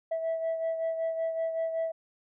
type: beating tone pair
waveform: sine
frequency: 653 / 658.3 Hz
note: E5 / E5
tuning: -17 / -3 cents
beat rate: 5.3 Hz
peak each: -27 / -35 dBFS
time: 0.11-1.92 s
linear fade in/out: 10 ms
effects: tanh soft clip ceiling -25 dBFS